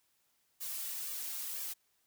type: noise with flanger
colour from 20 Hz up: blue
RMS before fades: -40 dBFS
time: 0.6-1.74 s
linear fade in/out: 20 ms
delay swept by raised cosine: 1.7 to 3.7 ms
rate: 2 Hz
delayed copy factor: +0.95
effects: white hiss -75 dBFS RMS until 2.06 s